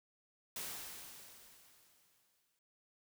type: noise with exponential decay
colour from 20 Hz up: white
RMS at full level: -42 dBFS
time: 0.56-2.59 s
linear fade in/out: 2 ms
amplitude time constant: 440 ms
effects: none